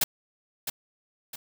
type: noise with echo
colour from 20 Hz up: white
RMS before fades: -23 dBFS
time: 0.01-0.04 s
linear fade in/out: 5 ms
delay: 660 ms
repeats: 2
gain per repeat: -8 dB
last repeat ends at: 1.36 s
effects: none